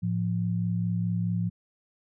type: tone pair together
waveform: sine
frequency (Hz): 110 / 174.74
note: A2 / F3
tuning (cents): 0 / +1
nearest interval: minor sixth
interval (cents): 801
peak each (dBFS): -28 / -27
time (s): 0.02-1.5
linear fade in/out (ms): 20
effects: none